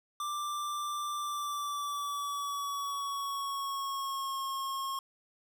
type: tone with pitch glide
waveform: square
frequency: 1180 to 1082.1 Hz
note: D6 to C#6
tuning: +8 to -42 cents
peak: -34 dBFS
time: 0.2-4.99 s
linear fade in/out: 2 ms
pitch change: -150 cents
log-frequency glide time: 1.17-4.39 s
effects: none